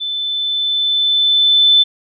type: tone with level ramp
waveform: sine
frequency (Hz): 3520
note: A7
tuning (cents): 0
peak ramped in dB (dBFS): -19 to -6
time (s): 0-1.84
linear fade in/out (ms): 20
effects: none